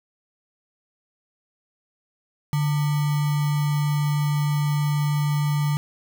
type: tone with sample-and-hold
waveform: sine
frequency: 146.83 Hz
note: D3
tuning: in tune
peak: -19 dBFS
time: 2.53-5.77 s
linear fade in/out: 0 ms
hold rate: 1050 Hz
effects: none